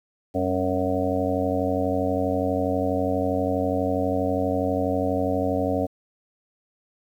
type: harmonic tone with a mistuned harmonic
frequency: 92.3 Hz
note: F#2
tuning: 4 cents flat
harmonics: 1 / 2 / 3 / 5 / 6 / 7 / 8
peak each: -30 / -33 / -26 / -29 / -28 / -29 / -31 dBFS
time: 0.34-5.87 s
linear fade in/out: 20 ms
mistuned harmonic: 2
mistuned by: +79 cents
effects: 9-bit